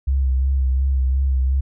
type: tone with vibrato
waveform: sine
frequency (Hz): 66.2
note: C2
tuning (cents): +21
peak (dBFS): -15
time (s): 0.07-1.61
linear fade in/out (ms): 10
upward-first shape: sine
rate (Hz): 2.8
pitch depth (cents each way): 40
effects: none